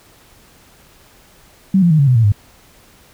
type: tone with pitch steps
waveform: sine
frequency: 191.7 / 172.77 / 155.71 / 140.33 / 126.47 / 113.99 / 102.73 Hz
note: G3 / F3 / D#3 / C#3 / B2 / A#2 / G#2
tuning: -38 / -18 / +2 / +22 / +42 / -38 / -18 cents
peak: -8 dBFS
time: 1.74-2.321 s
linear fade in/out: 5 ms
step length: 83 ms
effects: pink hiss -48 dBFS RMS until 3.13 s